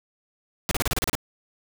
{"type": "noise bursts", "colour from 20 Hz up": "pink", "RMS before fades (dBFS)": -24, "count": 9, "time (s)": [0.69, 1.152], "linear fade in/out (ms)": 0, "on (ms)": 22, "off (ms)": 33, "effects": []}